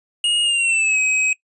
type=tone with pitch glide; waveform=square; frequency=2864 to 2537 Hz; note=F7 to D#7; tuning=+43 to +33 cents; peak=-16 dBFS; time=0.24-1.33 s; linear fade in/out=2 ms; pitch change=-210 cents; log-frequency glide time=0.43-0.99 s; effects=noise-tail reverb RT60 0.1 s tail -21 dB re dry + resampled to 22050 Hz